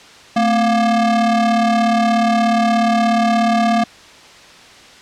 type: ring-modulated tone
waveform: square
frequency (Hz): 239.2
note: A#3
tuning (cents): +45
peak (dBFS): -10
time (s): 0.36-3.84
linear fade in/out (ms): 5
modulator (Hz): 460
effects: white hiss -41 dBFS RMS until 5.01 s + low-pass 5000 Hz 12 dB/octave